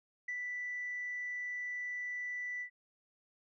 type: tone with ADSR envelope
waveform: sine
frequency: 1975.5 Hz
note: B6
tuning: in tune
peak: -34 dBFS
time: 0.28-2.7 s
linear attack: 7 ms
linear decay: 70 ms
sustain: -2 dB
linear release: 89 ms
effects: tanh soft clip ceiling -32 dBFS